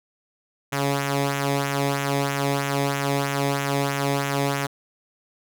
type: tone with flanger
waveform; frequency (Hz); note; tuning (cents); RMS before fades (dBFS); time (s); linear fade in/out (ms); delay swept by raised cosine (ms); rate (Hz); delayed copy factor
sawtooth; 140; C#3; +18; -24; 0.72-4.67; 10; 0.21 to 0.71; 3.1; -0.65
effects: none